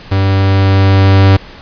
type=tone with level ramp; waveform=45% pulse; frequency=96.9 Hz; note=G2; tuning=20 cents flat; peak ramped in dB=-9 to -3 dBFS; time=0.11-1.37 s; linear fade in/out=10 ms; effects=pink hiss -34 dBFS RMS until 1.61 s + resampled to 11025 Hz